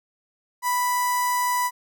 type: tone with notch filter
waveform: sawtooth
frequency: 987.8 Hz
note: B5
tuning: in tune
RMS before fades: -23 dBFS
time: 0.62-1.71 s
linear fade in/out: 50 ms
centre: 3300 Hz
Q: 0.83
effects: none